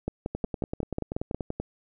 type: two click trains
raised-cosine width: 2 ms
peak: -15 / -17 dBFS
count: 8 / 14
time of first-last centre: 0.08-1.346 / 0.35-1.6 s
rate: 5.53 / 10.4 Hz
effects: none